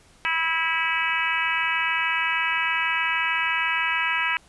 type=harmonic tone with a mistuned harmonic; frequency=326.4 Hz; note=E4; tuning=17 cents flat; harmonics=3 / 4 / 5 / 6 / 7 / 8 / 9; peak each=-29 / -31 / -28 / -29 / -28 / -28 / -33 dBFS; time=0.25-4.37 s; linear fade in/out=0 ms; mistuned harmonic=8; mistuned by=-20 cents; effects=pink hiss -55 dBFS RMS until 4.48 s + resampled to 24000 Hz